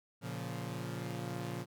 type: chord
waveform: sawtooth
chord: Bb minor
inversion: none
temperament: equal with one note detuned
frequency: 116.54 / 139.96 / 174.61 Hz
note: Bb2 / Db3 / F3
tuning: 0 / +17 / 0 cents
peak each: -38 / -39 / -39 dBFS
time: 0.21-1.66 s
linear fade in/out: 50 ms
effects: none